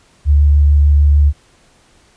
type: tone with vibrato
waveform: sine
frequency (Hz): 72.7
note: D2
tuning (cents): -17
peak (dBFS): -6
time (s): 0.25-1.33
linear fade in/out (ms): 50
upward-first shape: square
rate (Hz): 6.7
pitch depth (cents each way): 10
effects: pink hiss -51 dBFS RMS until 2.16 s + resampled to 22050 Hz